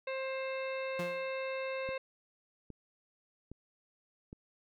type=harmonic tone; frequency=529 Hz; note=C5; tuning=19 cents sharp; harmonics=1 / 2 / 3 / 4 / 5 / 7 / 8; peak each=-36 / -45 / -48 / -45 / -45 / -55 / -58 dBFS; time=0.07-1.98 s; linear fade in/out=5 ms
type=tone with exponential decay; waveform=sawtooth; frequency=174.61 Hz; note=F3; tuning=in tune; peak=-31 dBFS; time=0.99-1.31 s; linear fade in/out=5 ms; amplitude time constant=69 ms
type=click train; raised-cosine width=3 ms; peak=-33 dBFS; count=4; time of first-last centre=1.89-4.329 s; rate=1.23 Hz
effects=none